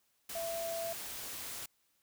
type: tone in noise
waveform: sine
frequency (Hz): 668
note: E5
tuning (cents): +23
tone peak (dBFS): -36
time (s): 0.35-0.93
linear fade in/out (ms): 5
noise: white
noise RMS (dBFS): -43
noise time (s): 0.29-1.66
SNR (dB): +4
effects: white hiss -75 dBFS RMS until 2.02 s